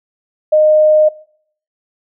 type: tone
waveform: sine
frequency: 615 Hz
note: D#5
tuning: 20 cents flat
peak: -6 dBFS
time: 0.52-1.09 s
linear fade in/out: 10 ms
effects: noise-tail reverb RT60 0.6 s tail -21 dB re dry